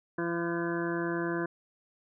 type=harmonic tone with a mistuned harmonic; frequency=170 Hz; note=F3; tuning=46 cents flat; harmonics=1 / 2 / 3 / 4 / 6 / 7 / 8 / 9 / 10; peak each=-37 / -31 / -41 / -41 / -40 / -46 / -46 / -39 / -42 dBFS; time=0.18-1.46 s; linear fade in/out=5 ms; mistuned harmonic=8; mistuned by=+71 cents; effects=none